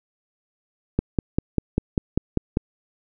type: click train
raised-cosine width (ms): 3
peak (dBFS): -6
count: 9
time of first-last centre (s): 0.99-2.571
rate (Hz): 5.06
effects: none